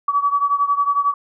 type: beating tone pair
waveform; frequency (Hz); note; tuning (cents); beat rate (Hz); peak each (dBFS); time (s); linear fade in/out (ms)
sine; 1138 / 1149; C#6 / D6; +45 / -38; 11; -17 / -20; 0.08-1.14; 5
effects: none